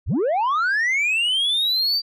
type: linear sweep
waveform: sine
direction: up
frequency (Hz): 36 to 4699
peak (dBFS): -15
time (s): 0.06-2.02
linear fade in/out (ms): 50
effects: tanh soft clip ceiling -17 dBFS